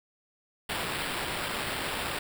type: noise with sample-and-hold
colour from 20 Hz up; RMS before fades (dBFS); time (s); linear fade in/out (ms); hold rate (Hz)
white; -33; 0.69-2.19; 5; 6300
effects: none